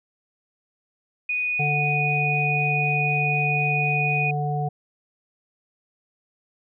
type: tone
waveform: sine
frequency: 2476 Hz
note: D#7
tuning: 9 cents flat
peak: -22 dBFS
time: 1.29-4.31 s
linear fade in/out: 5 ms
type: harmonic tone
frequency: 147 Hz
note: D3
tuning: 2 cents sharp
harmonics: 1 / 3 / 5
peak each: -24 / -33 / -27 dBFS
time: 1.59-4.69 s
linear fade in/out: 10 ms
effects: none